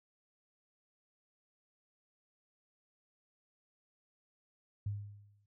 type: tone with exponential decay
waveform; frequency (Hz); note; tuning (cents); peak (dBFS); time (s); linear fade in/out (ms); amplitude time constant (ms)
sine; 102.3; G#2; -26; -32; 4.86-5.46; 5; 130
effects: none